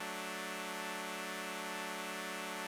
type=chord; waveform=5% pulse; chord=D major; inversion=first; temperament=equal; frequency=185 / 220 / 293.7 Hz; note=F#3 / A3 / D4; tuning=0 / 0 / 0 cents; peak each=-33 dBFS; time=0-2.67 s; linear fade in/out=5 ms; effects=resampled to 32000 Hz + 11-bit